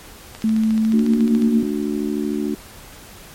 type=click train; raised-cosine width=0.2 ms; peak=-17 dBFS; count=16; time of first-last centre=0.35-1.421 s; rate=14 Hz
type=tone with pitch glide; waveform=sine; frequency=220 to 229.3 Hz; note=A3 to A#3; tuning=0 to -28 cents; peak=-14 dBFS; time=0.44-1.63 s; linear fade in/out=2 ms; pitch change=+72 cents; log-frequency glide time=0.84-1.13 s
type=harmonic tone; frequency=73.42 Hz; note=D2; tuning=in tune; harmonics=3 / 4 / 5; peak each=-23 / -23 / -26 dBFS; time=0.93-2.55 s; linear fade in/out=5 ms
effects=pink hiss -41 dBFS RMS until 3.34 s + MP3 64 kbps